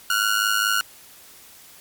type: ring-modulated tone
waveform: sawtooth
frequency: 1431 Hz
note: F6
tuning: 42 cents sharp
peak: -12 dBFS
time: 0.1-0.81 s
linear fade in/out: 0 ms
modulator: 52.3 Hz
effects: white hiss -47 dBFS RMS until 1.8 s + MP3 96 kbps